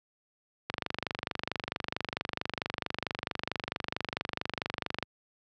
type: click train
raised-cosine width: 0.3 ms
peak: -14 dBFS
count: 107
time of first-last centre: 0.7-5.027 s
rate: 24.5 Hz
effects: high-pass 80 Hz 12 dB/octave